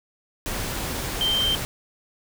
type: tone in noise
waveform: sine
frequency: 3136 Hz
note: G7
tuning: in tune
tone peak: -20 dBFS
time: 1.21-1.55 s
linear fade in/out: 0 ms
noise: pink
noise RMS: -29 dBFS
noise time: 0.46-1.65 s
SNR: +6 dB
effects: none